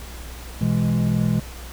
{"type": "chord", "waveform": "triangle", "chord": "E major", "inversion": "second", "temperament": "equal", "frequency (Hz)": [123.47, 164.81, 207.7], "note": ["B2", "E3", "G#3"], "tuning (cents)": [0, 0, 0], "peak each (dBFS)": -20, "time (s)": [0.61, 1.4], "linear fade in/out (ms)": 5, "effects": ["added 60 Hz sine -35 dBFS peak until 1.72 s", "pink hiss -40 dBFS RMS until 1.72 s"]}